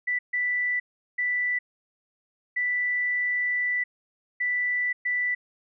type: tone bursts at uneven times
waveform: sine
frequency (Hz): 1975.5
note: B6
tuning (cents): 0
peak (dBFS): -23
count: 6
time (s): 0.07-0.19 / 0.33-0.8 / 1.18-1.59 / 2.56-3.84 / 4.4-4.93 / 5.05-5.35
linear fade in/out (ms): 10
effects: none